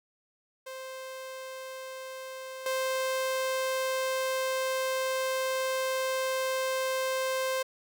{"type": "tone with level steps", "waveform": "sawtooth", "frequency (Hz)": 523.3, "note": "C5", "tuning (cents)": 0, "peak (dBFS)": [-35, -24], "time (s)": [0.66, 7.63], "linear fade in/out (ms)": 10, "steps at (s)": 2.66, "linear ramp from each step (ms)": 2, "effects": []}